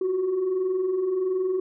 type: tone pair together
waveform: sine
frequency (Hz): 352 / 373.4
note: F4 / F#4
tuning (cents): +14 / +16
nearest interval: minor second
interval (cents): 102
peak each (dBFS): -31 / -21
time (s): 0.01-1.6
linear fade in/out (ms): 5
effects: tanh soft clip ceiling -19 dBFS